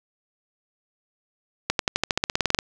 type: accelerating click train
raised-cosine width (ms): 0.2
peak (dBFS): -3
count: 15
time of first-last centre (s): 1.7-2.589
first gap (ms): 92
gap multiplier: 0.94
effects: none